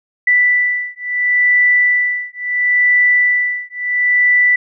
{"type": "beating tone pair", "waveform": "sine", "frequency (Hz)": [1975.5, 1976.23], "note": ["B6", "B6"], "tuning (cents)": [0, 1], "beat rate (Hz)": 0.73, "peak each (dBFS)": -14, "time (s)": [0.27, 4.56], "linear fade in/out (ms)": 5, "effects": []}